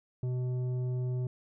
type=tone with tanh clipping; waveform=triangle; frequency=125.8 Hz; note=B2; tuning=32 cents sharp; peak=-31 dBFS; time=0.23-1.27 s; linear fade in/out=2 ms; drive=13 dB; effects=none